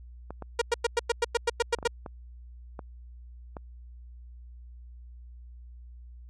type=clicks; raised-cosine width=1 ms; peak=-24 dBFS; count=8; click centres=0.306 / 0.423 / 1.787 / 1.828 / 1.862 / 2.062 / 2.792 / 3.568 s
type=tone bursts; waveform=sawtooth; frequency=471.6 Hz; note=A#4; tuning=20 cents sharp; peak=-18 dBFS; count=11; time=0.59-1.876 s; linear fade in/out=5 ms; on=26 ms; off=100 ms
effects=added 60 Hz sine -44 dBFS peak until 6.29 s + resampled to 22050 Hz